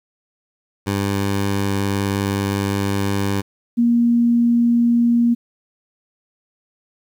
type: tone pair in turn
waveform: 15% pulse / sine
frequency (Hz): 99.4 / 236.4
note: G2 / A#3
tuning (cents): +25 / +24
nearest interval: octave + minor third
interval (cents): 1499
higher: second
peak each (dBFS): -12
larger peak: neither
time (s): 0.86-3.42 / 3.77-5.35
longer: first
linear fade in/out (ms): 20
effects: 9-bit